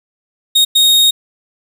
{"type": "tone bursts at uneven times", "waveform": "40% pulse", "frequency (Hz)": 3729, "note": "A#7", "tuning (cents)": 0, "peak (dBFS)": -6, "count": 2, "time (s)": [[0.55, 0.65], [0.75, 1.11]], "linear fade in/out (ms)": 10, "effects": ["7-bit"]}